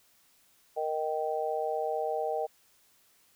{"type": "chord", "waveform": "sine", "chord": "Eb major", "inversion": "second", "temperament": "just", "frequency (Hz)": [466.7, 622.3, 777.8], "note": ["Bb4", "Eb5", "G5"], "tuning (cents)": [2, 0, -14], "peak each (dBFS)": -33, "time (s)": [0.76, 2.47], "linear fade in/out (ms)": 20, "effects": ["white hiss -65 dBFS RMS until 3.35 s"]}